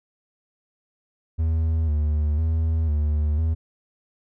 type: tone with vibrato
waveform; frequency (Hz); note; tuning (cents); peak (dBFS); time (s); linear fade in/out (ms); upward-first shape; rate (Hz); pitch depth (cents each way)
triangle; 77.78; D#2; 0; -17; 1.38-3.55; 20; square; 1; 59
effects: none